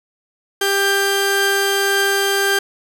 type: tone pair together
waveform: sawtooth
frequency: 396.2 / 1583 Hz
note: G4 / G6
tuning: +18 / +17 cents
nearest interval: 2 octaves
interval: 2399 cents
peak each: -14 dBFS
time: 0.61-2.59 s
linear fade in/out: 5 ms
effects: none

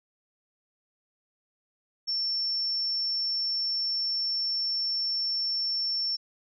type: tone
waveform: sine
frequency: 5420 Hz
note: E8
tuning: 47 cents sharp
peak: -26 dBFS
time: 2.07-6.17 s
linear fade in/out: 20 ms
effects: none

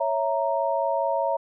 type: chord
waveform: sine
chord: A# diminished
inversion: first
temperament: equal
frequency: 554.4 / 659.3 / 932.3 Hz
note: C#5 / E5 / A#5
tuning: 0 / 0 / 0 cents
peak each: -26 dBFS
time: 0-1.37 s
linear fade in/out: 10 ms
effects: none

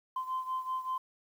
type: beating tone pair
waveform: sine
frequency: 1033 / 1038.2 Hz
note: C6 / C6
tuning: -22 / -14 cents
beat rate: 5.2 Hz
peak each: -33 / -37 dBFS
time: 0.16-0.98 s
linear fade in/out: 5 ms
effects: tanh soft clip ceiling -27 dBFS + 10-bit

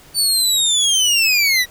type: linear sweep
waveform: 25% pulse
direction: down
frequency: 4563 to 1908 Hz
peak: -9 dBFS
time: 0.14-1.66 s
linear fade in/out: 50 ms
effects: pink hiss -45 dBFS RMS until 1.7 s

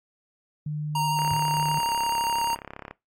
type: tone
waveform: sine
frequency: 150.6 Hz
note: D3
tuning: 44 cents sharp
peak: -27 dBFS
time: 0.66-1.79 s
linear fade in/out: 5 ms
type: tone with vibrato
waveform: square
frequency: 932.3 Hz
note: A#5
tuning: in tune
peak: -24 dBFS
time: 0.95-2.55 s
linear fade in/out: 5 ms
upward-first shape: sine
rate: 12 Hz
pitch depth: 17 cents each way
type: click train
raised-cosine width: 0.5 ms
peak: -22 dBFS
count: 60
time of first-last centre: 1.19-2.91 s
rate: 34.3 Hz
type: tone with exponential decay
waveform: sine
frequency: 110 Hz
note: A2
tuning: in tune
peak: -25 dBFS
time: 1.31-1.43 s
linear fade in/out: 5 ms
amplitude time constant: 26 ms
effects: noise-tail reverb RT60 0.2 s tail -21 dB re dry + AAC 48 kbps

